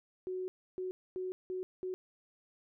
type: tone bursts at uneven times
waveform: sine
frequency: 370 Hz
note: F#4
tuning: in tune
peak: -35 dBFS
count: 5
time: 0.27-0.48 / 0.78-0.91 / 1.16-1.32 / 1.5-1.63 / 1.83-1.94 s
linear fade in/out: 0 ms
effects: none